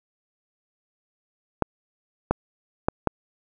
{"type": "clicks", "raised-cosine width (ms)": 1, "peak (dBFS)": -5, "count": 4, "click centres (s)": [1.623, 2.31, 2.885, 3.073], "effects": []}